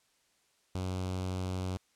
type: tone with notch filter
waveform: sawtooth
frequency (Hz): 92.5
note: F#2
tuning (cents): 0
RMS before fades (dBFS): -35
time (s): 0.75-1.77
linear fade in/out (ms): 0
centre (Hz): 1800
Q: 1.6
effects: white hiss -71 dBFS RMS until 1.95 s + low-pass 9000 Hz 12 dB/octave